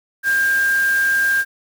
sine tone in noise, 1600 Hz, G6, 35 cents sharp, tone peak -14 dBFS, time 0.23-1.45 s, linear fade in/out 50 ms, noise white, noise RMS -31 dBFS, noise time 0.23-1.45 s, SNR +14 dB, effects none

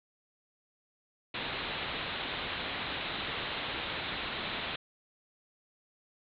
white low-pass noise, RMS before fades -37 dBFS, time 1.34-4.76 s, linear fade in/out 5 ms, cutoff 4000 Hz, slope 96 dB/octave, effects none

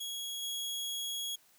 sawtooth tone with level steps, 3322 Hz, G#7, in tune, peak -34 / -32 dBFS, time 0-1.36 s, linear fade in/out 10 ms, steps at 0.42 s, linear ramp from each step 10 ms, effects white hiss -65 dBFS RMS until 1.58 s + high-pass 80 Hz 12 dB/octave

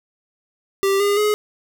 square tone with pitch steps, 392 / 406.1 / 420.6 Hz, G4 / G#4 / G#4, 0 / -39 / +22 cents, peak -16 dBFS, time 0.83-1.34 s, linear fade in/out 0 ms, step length 170 ms, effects none

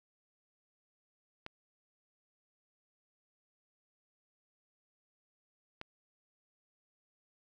clicks, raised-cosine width 0.3 ms, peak -26 dBFS, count 2, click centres 1.464 / 5.814 s, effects none

